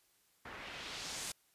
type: noise with low-pass filter sweep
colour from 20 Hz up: white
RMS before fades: -45 dBFS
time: 0.45-1.32 s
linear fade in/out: 5 ms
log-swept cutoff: 1500 to 9600 Hz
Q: 1.2
effects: white hiss -72 dBFS RMS until 1.54 s + resampled to 32000 Hz